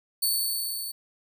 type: tone with level ramp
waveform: 10% pulse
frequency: 4471 Hz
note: C#8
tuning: 14 cents sharp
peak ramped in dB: -15 to -26 dBFS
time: 0.22-0.92 s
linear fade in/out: 10 ms
effects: none